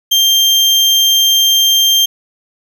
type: tone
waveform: 35% pulse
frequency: 3175 Hz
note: G7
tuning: 21 cents sharp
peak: -6 dBFS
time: 0.11-2.06 s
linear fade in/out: 10 ms
effects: none